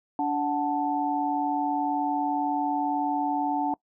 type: tone cluster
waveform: sine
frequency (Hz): 289.7 / 739 / 879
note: D4 / F#5 / A5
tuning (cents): -24 / -2 / -2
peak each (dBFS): -28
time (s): 0.19-3.74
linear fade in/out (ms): 2
effects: noise-tail reverb RT60 0.1 s tail -23 dB re dry